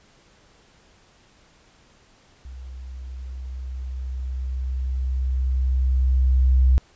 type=tone with level ramp; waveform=sine; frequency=64.3 Hz; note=C2; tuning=30 cents flat; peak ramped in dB=-35 to -12 dBFS; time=2.45-6.78 s; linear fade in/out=0 ms; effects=pink hiss -56 dBFS RMS until 6.95 s + resampled to 16000 Hz